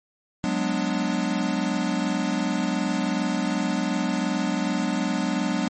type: chord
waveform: square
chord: G# half-diminished seventh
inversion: third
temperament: equal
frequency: 185 / 207.7 / 246.9 / 293.7 Hz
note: F#3 / G#3 / B3 / D4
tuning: 0 / 0 / 0 / 0 cents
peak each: -29 dBFS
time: 0.44-5.68 s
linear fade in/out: 0 ms
effects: MP3 32 kbps